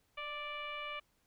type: tone with frequency modulation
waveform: sine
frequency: 1760 Hz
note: A6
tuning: in tune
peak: -39 dBFS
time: 0.17-1 s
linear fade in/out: 10 ms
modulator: 583 Hz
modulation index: 2
effects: pink hiss -75 dBFS RMS until 1.26 s